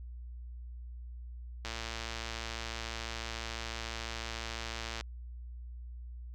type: click train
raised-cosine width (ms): 0.2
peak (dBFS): -21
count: 384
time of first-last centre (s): 1.65-5.01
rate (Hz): 114
effects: added 60 Hz sine -42 dBFS peak until 6.34 s